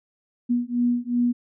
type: beating tone pair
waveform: sine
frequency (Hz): 240.8 / 243.5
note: B3 / B3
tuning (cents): -44 / -24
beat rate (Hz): 2.7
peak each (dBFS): -23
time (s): 0.49-1.33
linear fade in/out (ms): 20
effects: none